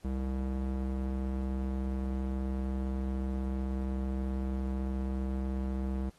square tone with band-pass filter, 65.41 Hz, C2, in tune, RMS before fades -33 dBFS, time 0.04-6.1 s, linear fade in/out 10 ms, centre 180 Hz, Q 0.77, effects pink hiss -65 dBFS RMS until 6.18 s + AAC 32 kbps

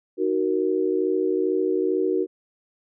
sine chord, D# minor, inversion none, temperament just, 311.1 / 373.4 / 466.7 Hz, D#4 / F#4 / A#4, 0 / +16 / +2 cents, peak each -26 / -22 / -26 dBFS, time 0.17-2.27 s, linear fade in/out 50 ms, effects none

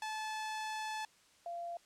sawtooth / sine tone pair in turn, 867 / 688.1 Hz, A5 / F5, -26 / -26 cents, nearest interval major third, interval 400 cents, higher first, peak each -34 / -39 dBFS, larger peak first, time 0.02-1.05 / 1.46-1.77 s, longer first, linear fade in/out 2 ms, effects white hiss -66 dBFS RMS until 1.85 s + low-pass 8000 Hz 12 dB/octave

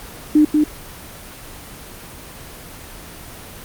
sine tone with echo, 302.3 Hz, D#4, 50 cents flat, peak -8 dBFS, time 0.35-0.45 s, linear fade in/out 5 ms, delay 190 ms, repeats 1, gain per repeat -3 dB, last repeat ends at 0.64 s, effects pink hiss -36 dBFS RMS until 3.64 s + Opus 24 kbps

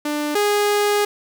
sawtooth tone pair in turn, 296.8 / 412.8 Hz, D4 / G#4, +18 / -10 cents, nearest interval tritone, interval 572 cents, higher second, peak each -17 / -12 dBFS, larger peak second, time 0.05-0.35 / 0.35-1.05 s, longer second, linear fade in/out 5 ms, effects none

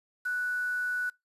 sine tone with quantisation, 1480 Hz, F#6, in tune, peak -28 dBFS, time 0.25-1.1 s, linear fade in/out 10 ms, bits 8, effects noise-tail reverb RT60 0.2 s tail -24 dB re dry + resampled to 32000 Hz

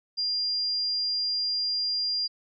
sine tone, 4800 Hz, D8, 37 cents sharp, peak -25 dBFS, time 0.17-2.28 s, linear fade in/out 20 ms, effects none

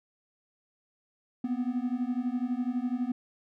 triangle beating tone pair, 241.8 / 253.8 Hz, B3 / B3, -36 / +47 cents, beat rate 12 Hz, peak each -29 dBFS, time 1.44-3.12 s, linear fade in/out 5 ms, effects none

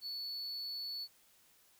triangle tone, 4435 Hz, C#8, in tune, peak -38 dBFS, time 0.01-1.08 s, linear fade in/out 50 ms, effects white hiss -67 dBFS RMS until 1.79 s

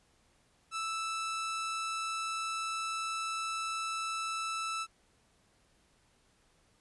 sawtooth tone, 1318.5 Hz, E6, in tune, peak -30 dBFS, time 0.71-4.87 s, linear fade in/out 50 ms, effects pink hiss -69 dBFS RMS until 6.8 s + resampled to 24000 Hz

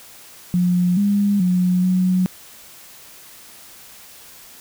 sine tone with pitch steps, 178.4 / 202.8 / 181 / 183.8 Hz, F3 / G#3 / F#3 / F#3, +37 / -41 / -38 / -11 cents, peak -14 dBFS, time 0.54-2.26 s, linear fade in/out 0 ms, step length 430 ms, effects white hiss -43 dBFS RMS until 4.6 s

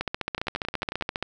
two click trains, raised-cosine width 0.3 ms, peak -11 / -15 dBFS, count 19 / 8, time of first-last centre 0.01-1.226 / 0.38-1.011 s, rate 14.8 / 11.1 Hz, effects none

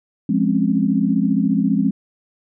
sine chord, Db major seventh, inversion first, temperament equal with one note detuned, 174.61 / 207.7 / 261.6 / 276.2 Hz, F3 / Ab3 / C4 / Db4, 0 / 0 / 0 / -6 cents, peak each -21 / -18 / -20 / -23 dBFS, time 0.29-1.91 s, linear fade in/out 5 ms, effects none

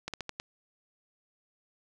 slowing click train, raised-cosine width 0.2 ms, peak -18 dBFS, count 5, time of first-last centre 0.08-0.399 s, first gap 57 ms, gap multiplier 1.23, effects none

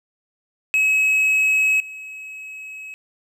triangle tone with level steps, 2563 Hz, E7, 49 cents flat, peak -13 / -31 dBFS, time 0.74-2.94 s, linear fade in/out 0 ms, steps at 1.8 s, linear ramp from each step 2 ms, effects none

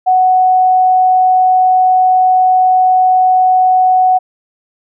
sine tone, 742 Hz, F#5, 5 cents sharp, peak -6 dBFS, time 0.06-4.19 s, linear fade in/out 20 ms, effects none

